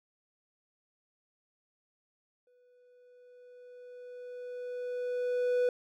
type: tone with exponential growth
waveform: triangle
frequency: 493.9 Hz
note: B4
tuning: in tune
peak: -22 dBFS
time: 2.47-5.69 s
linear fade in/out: 2 ms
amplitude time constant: 700 ms
effects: none